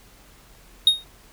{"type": "tone with exponential decay", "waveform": "triangle", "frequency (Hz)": 3729, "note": "A#7", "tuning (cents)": 0, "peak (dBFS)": -7, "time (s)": [0.87, 1.04], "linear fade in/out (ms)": 2, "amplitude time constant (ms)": 36, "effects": ["added 43 Hz sine -52 dBFS peak until 1.32 s", "pink hiss -52 dBFS RMS until 1.32 s"]}